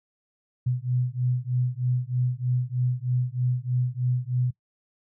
sine beating tone pair, 123.47 / 126.67 Hz, B2 / B2, 0 / +44 cents, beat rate 3.2 Hz, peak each -26 dBFS, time 0.66-4.51 s, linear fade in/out 10 ms, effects noise-tail reverb RT60 0.1 s tail -20 dB re dry

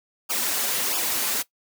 white noise with flanger, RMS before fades -25 dBFS, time 0.29-1.43 s, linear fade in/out 20 ms, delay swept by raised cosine 0.49 to 6.39 ms, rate 1.5 Hz, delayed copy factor -0.9, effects noise-tail reverb RT60 0.1 s tail -18 dB re dry + high-pass 200 Hz 12 dB/octave

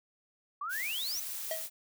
sine exponential sweep, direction up, 1108.7 to 6260 Hz, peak -34 dBFS, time 0.61-1.2 s, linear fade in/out 5 ms
blue noise, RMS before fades -39 dBFS, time 0.69-1.7 s, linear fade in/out 50 ms
square tone with exponential decay, 641 Hz, E5, 49 cents flat, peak -31 dBFS, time 1.51-1.69 s, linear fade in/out 2 ms, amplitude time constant 39 ms
effects none

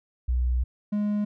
sine / triangle tone pair in turn, 61.74 / 207.7 Hz, B1 / G#3, 0 / 0 cents, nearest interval octave + major sixth, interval 2100 cents, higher second, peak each -21 / -21 dBFS, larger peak neither, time 0.28-0.64 / 0.92-1.25 s, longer first, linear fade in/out 10 ms, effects none

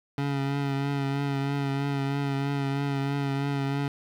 25% pulse tone with vibrato, 139.5 Hz, C#3, 11 cents sharp, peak -22 dBFS, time 0.18-3.88 s, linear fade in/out 2 ms, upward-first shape triangle, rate 3.1 Hz, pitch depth 32 cents each way, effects low-pass 4000 Hz 12 dB/octave + 8-bit

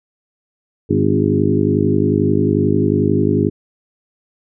harmonic tone with a mistuned harmonic, 51.2 Hz, G#1, 24 cents flat, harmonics 2 / 3 / 4 / 5 / 6 / 7 / 8, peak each -20 / -20 / -20 / -20 / -20 / -20 / -20 dBFS, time 0.89-3.5 s, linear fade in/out 20 ms, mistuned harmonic 6, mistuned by -31 cents, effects none

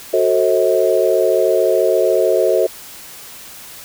sine chord, F# diminished seventh, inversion none, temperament just, 370 / 444 / 532.8 / 639.4 Hz, F#4 / A4 / C5 / Eb5, 0 / +16 / +31 / +47 cents, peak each -17 dBFS, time 0.13-2.67 s, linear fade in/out 10 ms, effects white hiss -36 dBFS RMS until 3.84 s

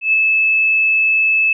sine tone with ADSR envelope, 2611 Hz, E7, 17 cents flat, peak -9 dBFS, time 0.01-1.53 s, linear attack 120 ms, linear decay 14 ms, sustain -2 dB, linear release 4 ms, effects none

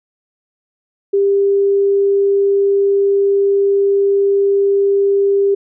sine tone, 397.7 Hz, G4, 25 cents sharp, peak -10 dBFS, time 1.13-5.55 s, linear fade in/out 10 ms, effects none

